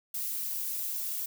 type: noise with flanger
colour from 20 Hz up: violet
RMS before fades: -34 dBFS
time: 0.14-1.26 s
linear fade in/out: 5 ms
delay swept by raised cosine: 1.6 to 4.7 ms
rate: 2.4 Hz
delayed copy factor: -0.7
effects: none